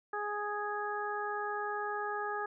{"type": "harmonic tone", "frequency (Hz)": 415.3, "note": "G#4", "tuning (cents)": 0, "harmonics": [1, 2, 3, 4], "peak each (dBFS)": [-39, -38, -39, -40], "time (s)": [0.13, 2.46], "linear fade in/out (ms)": 5, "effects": []}